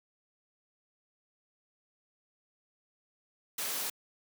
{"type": "noise", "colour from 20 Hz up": "white", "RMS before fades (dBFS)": -35, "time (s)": [3.58, 3.9], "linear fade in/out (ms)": 5, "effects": ["high-pass 200 Hz 12 dB/octave"]}